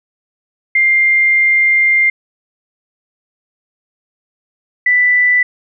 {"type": "tone pair in turn", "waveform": "sine", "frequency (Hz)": [2100, 1982.1], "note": ["C7", "B6"], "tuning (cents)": [6, 6], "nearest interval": "minor second", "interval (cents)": 100, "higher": "first", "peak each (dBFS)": -8, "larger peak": "neither", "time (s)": [[0.75, 2.1], [4.86, 5.43]], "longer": "first", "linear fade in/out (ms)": 5, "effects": []}